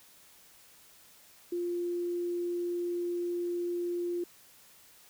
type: tone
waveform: sine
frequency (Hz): 349.2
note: F4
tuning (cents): 0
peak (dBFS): -30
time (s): 1.52-4.24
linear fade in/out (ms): 5
effects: white hiss -58 dBFS RMS until 5.09 s

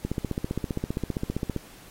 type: click train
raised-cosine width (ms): 3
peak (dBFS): -14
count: 24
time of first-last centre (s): 0.05-1.563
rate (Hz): 15.2
effects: pink hiss -50 dBFS RMS until 1.9 s + AAC 48 kbps

